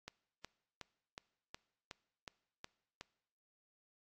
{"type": "click train", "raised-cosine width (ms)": 0.2, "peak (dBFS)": -28, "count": 9, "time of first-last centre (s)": [0.08, 3.01], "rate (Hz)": 2.73, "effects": ["noise-tail reverb RT60 0.8 s tail -22 dB re dry", "AAC 64 kbps"]}